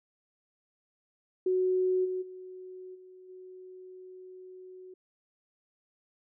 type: tone with level steps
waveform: sine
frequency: 370 Hz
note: F#4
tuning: in tune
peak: -24 / -30 / -42 / -49 / -45 dBFS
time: 1.46-4.94 s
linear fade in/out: 5 ms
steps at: 2.04 / 2.21 / 2.94 / 3.28 s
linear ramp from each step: 20 ms
effects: none